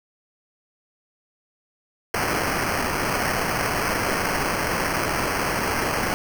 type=noise with sample-and-hold; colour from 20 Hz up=violet; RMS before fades=-24 dBFS; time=2.14-6.14 s; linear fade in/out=0 ms; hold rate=3675 Hz; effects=none